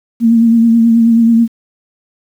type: tone with vibrato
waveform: sine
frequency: 229.9 Hz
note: A#3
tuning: 24 cents flat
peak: -5 dBFS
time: 0.2-1.48 s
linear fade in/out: 50 ms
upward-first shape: triangle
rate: 9.3 Hz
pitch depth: 39 cents each way
effects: 7-bit